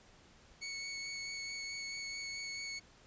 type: tone with vibrato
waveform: 20% pulse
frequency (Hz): 2217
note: C#7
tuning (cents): 0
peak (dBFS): -35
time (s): 0.61-2.8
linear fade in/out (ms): 20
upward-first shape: sine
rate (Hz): 4.6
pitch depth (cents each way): 10
effects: pink hiss -62 dBFS RMS until 3.06 s + resampled to 16000 Hz